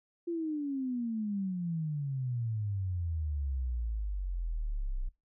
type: exponential sweep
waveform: sine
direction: down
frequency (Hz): 347.3 to 30.3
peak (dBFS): -31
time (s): 0.27-5.09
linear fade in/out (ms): 10
effects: noise-tail reverb RT60 0.2 s tail -20 dB re dry